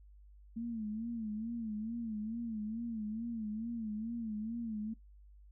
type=tone with vibrato; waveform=sine; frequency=223 Hz; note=A3; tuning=23 cents sharp; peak=-36 dBFS; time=0.56-4.94 s; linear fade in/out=10 ms; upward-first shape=sine; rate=2.3 Hz; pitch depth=100 cents each way; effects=noise-tail reverb RT60 0.1 s tail -17 dB re dry + added 50 Hz sine -55 dBFS peak until 5.51 s